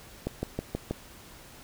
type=click train; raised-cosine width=2 ms; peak=-16 dBFS; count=5; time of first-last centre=0.27-0.91 s; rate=6.25 Hz; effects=pink hiss -50 dBFS RMS until 1.63 s